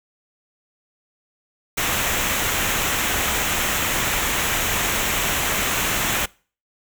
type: noise with comb filter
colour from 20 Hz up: pink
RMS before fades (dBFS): -22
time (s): 1.77-6.26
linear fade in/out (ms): 10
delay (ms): 0.21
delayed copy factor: -0.55
effects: noise-tail reverb RT60 0.4 s tail -24 dB re dry